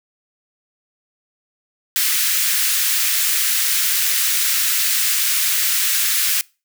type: high-pass noise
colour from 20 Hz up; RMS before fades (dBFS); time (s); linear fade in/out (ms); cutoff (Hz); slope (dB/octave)
white; -18; 1.96-6.41; 0; 1500; 24
effects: noise-tail reverb RT60 0.3 s tail -24 dB re dry